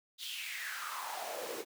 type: noise with high-pass filter sweep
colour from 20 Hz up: pink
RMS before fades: -41 dBFS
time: 0.18-1.65 s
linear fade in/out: 50 ms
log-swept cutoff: 3700 to 360 Hz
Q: 4.9
effects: none